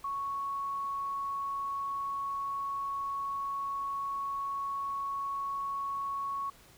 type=tone; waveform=sine; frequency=1108.7 Hz; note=C#6; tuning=in tune; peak=-32 dBFS; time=0.04-6.5 s; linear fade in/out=5 ms; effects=pink hiss -58 dBFS RMS until 6.77 s